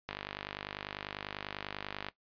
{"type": "click train", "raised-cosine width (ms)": 0.3, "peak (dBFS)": -21, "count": 101, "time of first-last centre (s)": [0.09, 2.086], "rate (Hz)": 50.1, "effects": ["noise-tail reverb RT60 0.1 s tail -17 dB re dry", "resampled to 11025 Hz"]}